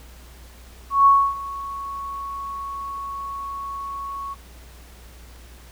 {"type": "tone with ADSR envelope", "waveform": "sine", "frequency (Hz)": 1108.7, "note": "C#6", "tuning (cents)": 0, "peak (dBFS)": -9, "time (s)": [0.9, 4.35], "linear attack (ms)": 160, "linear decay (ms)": 280, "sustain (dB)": -19, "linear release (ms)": 25, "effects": ["added 60 Hz sine -43 dBFS peak until 5.71 s", "pink hiss -49 dBFS RMS until 5.71 s"]}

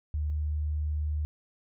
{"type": "tone pair in turn", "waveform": "sine", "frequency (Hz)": [75.2, 75.5], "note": ["D2", "D2"], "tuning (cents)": [42, 48], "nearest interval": "unison", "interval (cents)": 6, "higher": "second", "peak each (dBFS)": -27, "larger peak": "neither", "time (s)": [[0.14, 0.3], [0.3, 1.25]], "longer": "second", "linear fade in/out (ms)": 0, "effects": []}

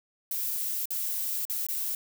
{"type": "noise with dropouts", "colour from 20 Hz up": "violet", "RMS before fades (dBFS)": -31, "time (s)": [0.31, 1.95], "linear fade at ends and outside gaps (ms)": 2, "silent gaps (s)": [[0.856, 0.905], [1.452, 1.497], [1.667, 1.686]], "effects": []}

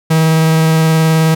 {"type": "tone with vibrato", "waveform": "45% pulse", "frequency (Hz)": 160.1, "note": "D#3", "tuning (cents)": 50, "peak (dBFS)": -8, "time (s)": [0.1, 1.35], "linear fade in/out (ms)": 10, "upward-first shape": "square", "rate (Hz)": 19, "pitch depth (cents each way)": 9, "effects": []}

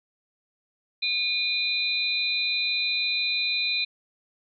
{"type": "tone cluster", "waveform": "sine", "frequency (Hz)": [2436, 3662, 4027], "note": ["D#7", "A#7", "B7"], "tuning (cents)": [-37, -32, 33], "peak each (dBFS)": [-27, -32, -26], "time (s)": [1.02, 3.85], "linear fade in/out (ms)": 10, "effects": []}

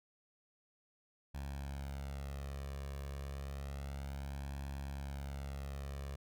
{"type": "tone with flanger", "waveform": "sawtooth", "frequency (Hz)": 69.3, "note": "C#2", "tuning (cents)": 0, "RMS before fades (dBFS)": -43, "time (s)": [1.34, 6.16], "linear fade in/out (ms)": 10, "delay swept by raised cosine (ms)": [1.2, 1.75], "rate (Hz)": 0.3, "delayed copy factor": 0.7, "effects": []}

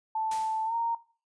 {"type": "tone with pitch glide", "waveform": "sine", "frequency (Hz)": [880, 926.4], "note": ["A5", "A#5"], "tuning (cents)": [0, -11], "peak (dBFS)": -27, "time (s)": [0.15, 0.95], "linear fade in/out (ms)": 5, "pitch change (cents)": 89, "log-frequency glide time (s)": [0.65, 0.74]}
{"type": "noise with exponential decay", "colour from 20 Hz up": "white", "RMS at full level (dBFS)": -38, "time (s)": [0.31, 0.82], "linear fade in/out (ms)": 5, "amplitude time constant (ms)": 110}
{"effects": ["noise-tail reverb RT60 0.4 s tail -18 dB re dry", "resampled to 22050 Hz"]}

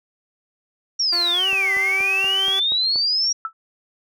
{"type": "exponential two-way sweep", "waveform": "sine", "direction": "down then up", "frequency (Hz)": [5700, 1975.5, 5700], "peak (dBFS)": -17, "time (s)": [0.99, 3.33], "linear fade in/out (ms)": 10, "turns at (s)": 1.74}
{"type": "tone with pitch glide", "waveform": "10% pulse", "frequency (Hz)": [346.6, 386.8], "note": ["F4", "G4"], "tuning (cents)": [-13, -23], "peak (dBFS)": -20, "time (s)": [1.12, 2.6], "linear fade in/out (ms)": 10, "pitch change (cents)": 190, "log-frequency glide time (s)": [1.32, 1.48]}
{"type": "click train", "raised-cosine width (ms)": 1, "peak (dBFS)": -22, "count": 7, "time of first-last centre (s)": [1.53, 2.959], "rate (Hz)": 4.2}
{"type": "tone with exponential decay", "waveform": "sine", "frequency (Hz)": 1320, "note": "E6", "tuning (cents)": 2, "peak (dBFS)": -19, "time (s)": [3.45, 3.53], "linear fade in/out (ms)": 1, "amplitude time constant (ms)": 16}
{"effects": []}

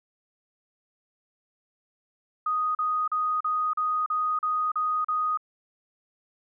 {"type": "tone bursts", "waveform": "sine", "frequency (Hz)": 1244.5, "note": "D#6", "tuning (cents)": 0, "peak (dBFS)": -23, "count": 9, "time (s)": [2.46, 5.374], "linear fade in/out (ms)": 5, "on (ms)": 290, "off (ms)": 38, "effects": []}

